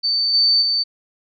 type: tone with level steps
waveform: sine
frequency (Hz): 4557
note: C#8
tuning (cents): +47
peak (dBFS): -16 / -12 / -16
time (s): 0.03-0.84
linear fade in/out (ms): 20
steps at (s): 0.33 / 0.61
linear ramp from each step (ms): 20
effects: none